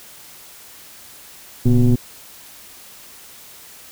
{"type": "tone with frequency modulation", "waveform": "sine", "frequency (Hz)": 116.54, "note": "A#2", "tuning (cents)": 0, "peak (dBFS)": -9, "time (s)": [1.65, 1.96], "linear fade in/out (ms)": 10, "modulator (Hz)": 128, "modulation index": 1.3, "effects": ["tanh soft clip ceiling -6 dBFS", "white hiss -42 dBFS RMS until 3.91 s"]}